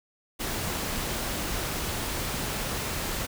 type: noise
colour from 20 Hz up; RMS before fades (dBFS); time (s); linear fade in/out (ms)
pink; -31; 0.39-3.27; 20
effects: none